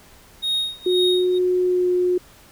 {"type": "tone with tremolo", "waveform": "triangle", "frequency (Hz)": 3734, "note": "A#7", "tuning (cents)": 2, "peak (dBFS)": -17, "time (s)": [0.42, 1.39], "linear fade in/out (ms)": 20, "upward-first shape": "sine", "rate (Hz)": 2, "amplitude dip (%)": 95}
{"type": "tone with pitch glide", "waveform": "sine", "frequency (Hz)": [363.5, 360.2], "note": ["F#4", "F#4"], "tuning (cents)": [-31, -46], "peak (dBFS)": -16, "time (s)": [0.86, 2.18], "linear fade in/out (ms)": 5, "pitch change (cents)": -15, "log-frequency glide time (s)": [1.63, 1.88]}
{"effects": ["pink hiss -49 dBFS RMS until 2.51 s"]}